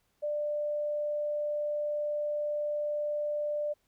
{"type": "tone", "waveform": "sine", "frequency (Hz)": 593, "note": "D5", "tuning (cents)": 17, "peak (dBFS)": -29, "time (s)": [0.22, 3.74], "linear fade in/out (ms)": 20, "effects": ["pink hiss -74 dBFS RMS until 3.87 s"]}